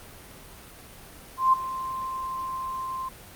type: tone with ADSR envelope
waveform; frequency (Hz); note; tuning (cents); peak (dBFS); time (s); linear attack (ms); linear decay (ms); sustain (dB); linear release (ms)
sine; 1046.5; C6; 0; -14; 1.37-3.09; 160; 11; -15; 9
effects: pink hiss -46 dBFS RMS until 3.35 s + Opus 32 kbps